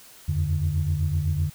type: tone cluster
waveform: sine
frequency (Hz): 82.2 / 90.1 / 146.3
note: E2 / F#2 / D3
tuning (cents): -4 / -45 / -6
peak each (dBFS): -25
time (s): 0.28-1.5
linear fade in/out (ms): 10
effects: tanh soft clip ceiling -14 dBFS + white hiss -49 dBFS RMS until 1.54 s